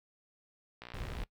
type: click train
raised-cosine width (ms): 0.3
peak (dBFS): -29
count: 26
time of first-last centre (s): 0.82-1.235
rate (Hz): 60.2
type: noise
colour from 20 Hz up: brown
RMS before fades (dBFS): -40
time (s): 0.94-1.24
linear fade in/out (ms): 2
effects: noise-tail reverb RT60 0.1 s tail -20 dB re dry